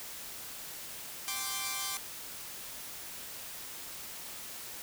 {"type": "chord", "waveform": "5% pulse", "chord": "G suspended fourth", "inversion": "none", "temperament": "equal", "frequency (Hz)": [784, 1046.5, 1174.7], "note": ["G5", "C6", "D6"], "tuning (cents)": [0, 0, 0], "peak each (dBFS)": [-29, -27, -25], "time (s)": [1.28, 1.97], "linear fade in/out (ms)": 0, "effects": ["white hiss -44 dBFS RMS until 4.82 s"]}